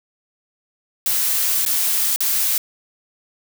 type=noise with dropouts; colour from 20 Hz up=blue; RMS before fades=-19 dBFS; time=1.06-2.58 s; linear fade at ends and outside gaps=1 ms; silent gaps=1.651-1.662 / 2.161-2.205 s; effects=none